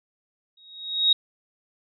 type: tone with exponential growth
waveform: sine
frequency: 3775 Hz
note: A#7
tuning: 21 cents sharp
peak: -13 dBFS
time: 0.57-1.13 s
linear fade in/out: 5 ms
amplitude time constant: 120 ms
effects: none